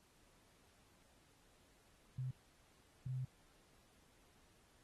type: tone bursts at uneven times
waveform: sine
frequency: 128.7 Hz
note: C3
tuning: 28 cents flat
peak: -39 dBFS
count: 2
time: 2.18-2.31 / 3.06-3.25 s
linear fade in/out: 5 ms
effects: pink hiss -71 dBFS RMS until 4.83 s + AAC 32 kbps